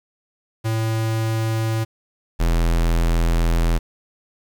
square tone pair in turn, 111.7 / 41.84 Hz, A2 / E1, +27 / +27 cents, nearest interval octave + perfect fourth, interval 1700 cents, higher first, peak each -20 / -16 dBFS, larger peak second, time 0.64-1.85 / 2.39-3.79 s, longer second, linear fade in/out 20 ms, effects 8-bit

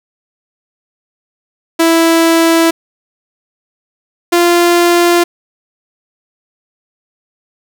sawtooth tone pair in turn, 330 / 346.5 Hz, E4 / F4, +2 / -14 cents, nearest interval minor second, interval 84 cents, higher second, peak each -3 dBFS, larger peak neither, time 1.79-2.71 / 4.32-5.24 s, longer neither, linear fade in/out 10 ms, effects none

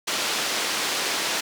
white band-pass noise, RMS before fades -26 dBFS, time 0.07-1.41 s, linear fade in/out 10 ms, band 250 to 5300 Hz, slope 12 dB/octave, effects none

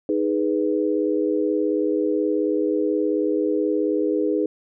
sine chord, G# minor, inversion second, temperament equal, 311.1 / 415.3 / 493.9 Hz, D#4 / G#4 / B4, 0 / 0 / 0 cents, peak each -22 / -23 / -25 dBFS, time 0.09-4.46 s, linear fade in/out 2 ms, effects none

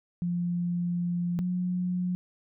sine tone pair in turn, 174.61 / 180.14 Hz, F3 / F#3, 0 / -46 cents, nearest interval minor second, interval 54 cents, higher second, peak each -26 dBFS, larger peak neither, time 0.22-1.39 / 1.39-2.15 s, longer first, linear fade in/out 0 ms, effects none

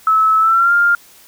sine tone with pitch glide, 1300 to 1401.4 Hz, E6 to F6, -24 to +6 cents, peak -9 dBFS, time 0.07-0.95 s, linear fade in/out 2 ms, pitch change +130 cents, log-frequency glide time 0.39-0.73 s, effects white hiss -45 dBFS RMS until 1.27 s

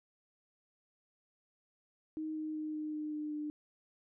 sine tone with pitch steps, 312.4 / 310.2 / 308.1 / 306 / 303.9 / 301.8 / 299.7 Hz, D#4 / D#4 / D#4 / D#4 / D#4 / D4 / D4, +7 / -5 / -17 / -29 / -41 / +47 / +35 cents, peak -36 dBFS, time 2.17-3.5 s, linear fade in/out 0 ms, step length 190 ms, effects none

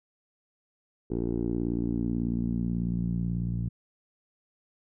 10% pulse tone with low-pass filter sweep, 58.27 Hz, A#1, in tune, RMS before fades -29 dBFS, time 1.1-3.69 s, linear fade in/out 10 ms, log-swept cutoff 400 to 140 Hz, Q 2.8, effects none

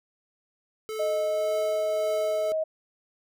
square tone with tremolo, 435.6 Hz, A4, 17 cents flat, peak -31 dBFS, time 0.89-2.52 s, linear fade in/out 0 ms, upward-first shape triangle, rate 1.8 Hz, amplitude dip 35%
sine tone with pitch glide, 622.3 to 631.7 Hz, D#5 to D#5, 0 to +26 cents, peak -24 dBFS, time 0.99-2.64 s, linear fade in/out 10 ms, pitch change +26 cents, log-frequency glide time 1.24-1.57 s
effects none

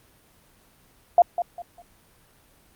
sine tone with echo, 698.5 Hz, F5, in tune, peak -10 dBFS, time 1.18-1.22 s, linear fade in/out 2 ms, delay 200 ms, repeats 3, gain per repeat -11 dB, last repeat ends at 1.82 s, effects pink hiss -58 dBFS RMS until 2.75 s + Opus 32 kbps

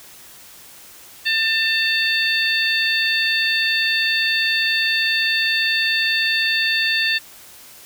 harmonic tone, 895 Hz, A5, 29 cents sharp, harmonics 2 / 3 / 4 / 5, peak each -20 / -22 / -23 / -24 dBFS, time 1.25-7.19 s, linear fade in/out 20 ms, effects white hiss -43 dBFS RMS until 7.85 s

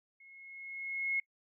sine tone with level ramp, 2169 Hz, C#7, 38 cents flat, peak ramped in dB -55 to -28 dBFS, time 0.2-1.2 s, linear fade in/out 5 ms, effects noise-tail reverb RT60 0.1 s tail -22 dB re dry

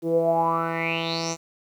10% pulse tone with low-pass filter sweep, 165.3 Hz, E3, 5 cents sharp, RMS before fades -24 dBFS, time 0.02-1.37 s, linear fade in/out 50 ms, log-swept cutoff 370 to 6900 Hz, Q 8, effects 9-bit

